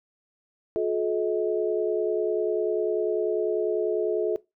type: tone cluster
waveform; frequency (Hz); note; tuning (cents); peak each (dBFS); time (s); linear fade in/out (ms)
sine; 359.1 / 429.2 / 636; F4 / A4 / D#5; +48 / -43 / +38; -27 / -25 / -31; 0.76-4.36; 0
effects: noise-tail reverb RT60 0.2 s tail -19 dB re dry